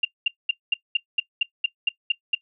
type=tone bursts; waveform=sine; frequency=2791 Hz; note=F7; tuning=2 cents flat; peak=-16 dBFS; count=11; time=0.03-2.35 s; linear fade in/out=5 ms; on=20 ms; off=210 ms; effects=noise-tail reverb RT60 0.1 s tail -20 dB re dry